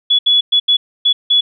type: tone bursts at uneven times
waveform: sine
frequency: 3400 Hz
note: G#7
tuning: 40 cents sharp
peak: -8 dBFS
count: 6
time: 0.1-0.19 / 0.26-0.41 / 0.52-0.6 / 0.68-0.77 / 1.05-1.13 / 1.3-1.41 s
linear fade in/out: 10 ms
effects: none